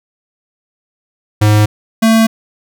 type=tone pair in turn; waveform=square; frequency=105.7 / 224 Hz; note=G#2 / A3; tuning=+31 / +31 cents; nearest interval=octave + minor second; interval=1300 cents; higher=second; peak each=-7 dBFS; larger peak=neither; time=1.41-1.66 / 2.02-2.27 s; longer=neither; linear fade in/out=10 ms; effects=none